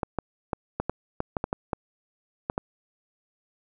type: clicks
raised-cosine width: 1 ms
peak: -12 dBFS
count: 12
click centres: 0.032 / 0.187 / 0.532 / 0.8 / 0.896 / 1.204 / 1.368 / 1.441 / 1.529 / 1.732 / 2.499 / 2.579 s
effects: none